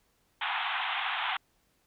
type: band-pass noise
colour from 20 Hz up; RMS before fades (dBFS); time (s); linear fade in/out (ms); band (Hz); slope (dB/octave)
pink; -32; 0.41-1.37; 5; 730 to 3600; 96
effects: pink hiss -71 dBFS RMS until 1.86 s